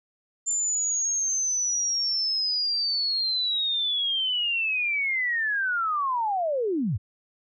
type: linear sweep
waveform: sine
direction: down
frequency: 7230 to 79 Hz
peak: -23 dBFS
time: 0.46-6.98 s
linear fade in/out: 20 ms
effects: none